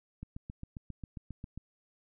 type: click train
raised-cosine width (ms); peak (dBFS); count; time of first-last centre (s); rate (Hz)
5; -29; 11; 0.23-1.576; 7.43
effects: none